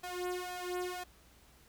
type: tone with flanger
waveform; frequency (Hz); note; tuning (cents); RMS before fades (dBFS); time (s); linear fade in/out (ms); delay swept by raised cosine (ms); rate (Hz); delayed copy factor
sawtooth; 360; F#4; -47; -39; 0.03-1.04; 10; 1.2 to 2.7; 2; +0.8
effects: added 60 Hz sine -65 dBFS peak until 1.68 s + pink hiss -63 dBFS RMS until 1.68 s